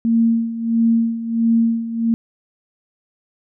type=tone with tremolo; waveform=sine; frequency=229.2 Hz; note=A#3; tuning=29 cents flat; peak=-11 dBFS; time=0.05-2.14 s; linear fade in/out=0 ms; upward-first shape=sine; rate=1.5 Hz; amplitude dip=75%; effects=none